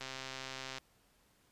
click train, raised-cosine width 0.2 ms, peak -25 dBFS, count 103, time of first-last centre 0.01-0.783 s, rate 132 Hz, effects pink hiss -70 dBFS RMS until 1.51 s + resampled to 32000 Hz

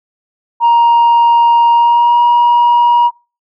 sine tone with pitch glide, 939 to 955.4 Hz, A#5 to A#5, +12 to +42 cents, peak -3 dBFS, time 0.6-3.11 s, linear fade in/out 50 ms, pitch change +30 cents, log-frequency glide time 1.72-2.21 s, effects noise-tail reverb RT60 0.3 s tail -21 dB re dry + tanh soft clip ceiling -4 dBFS

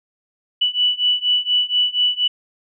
sine beating tone pair, 2960 / 2964.2 Hz, F#7 / F#7, 0 / +2 cents, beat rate 4.2 Hz, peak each -19 / -18 dBFS, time 0.61-2.28 s, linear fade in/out 10 ms, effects none

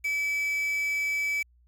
triangle tone with quantisation, 2299 Hz, D7, 37 cents flat, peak -24 dBFS, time 0.04-1.43 s, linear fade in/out 10 ms, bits 7, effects added 60 Hz sine -58 dBFS peak until 1.67 s

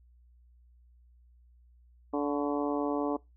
harmonic tone with a mistuned harmonic, 145.1 Hz, D3, 21 cents flat, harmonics 2 / 3 / 4 / 5 / 6 / 7 / 8, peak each -30 / -34 / -36 / -38 / -40 / -41 / -42 dBFS, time 2.13-3.17 s, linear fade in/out 10 ms, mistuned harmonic 8, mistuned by -55 cents, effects noise-tail reverb RT60 0.2 s tail -22 dB re dry + added 60 Hz sine -57 dBFS peak until 3.36 s

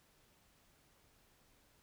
silence, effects pink hiss -70 dBFS RMS until 1.82 s

